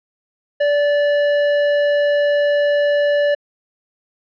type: tone with hard clipping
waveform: sine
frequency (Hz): 581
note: D5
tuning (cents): -19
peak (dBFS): -15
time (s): 0.6-3.35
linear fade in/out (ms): 10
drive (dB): 13
effects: low-pass 3000 Hz 12 dB/octave